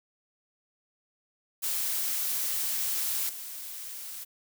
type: noise with level steps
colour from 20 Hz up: blue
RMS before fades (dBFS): -30 / -40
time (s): 1.62-4.25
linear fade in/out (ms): 20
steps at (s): 3.29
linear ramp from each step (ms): 5
effects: none